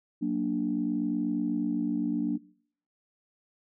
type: chord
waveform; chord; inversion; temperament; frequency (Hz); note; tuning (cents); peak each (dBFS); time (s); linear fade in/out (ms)
sine; Gb augmented; none; equal; 185 / 233.1 / 293.7; Gb3 / Bb3 / D4; 0 / 0 / 0; -33 / -30 / -28; 0.21-2.38; 20
effects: noise-tail reverb RT60 0.6 s tail -22 dB re dry + tanh soft clip ceiling -17 dBFS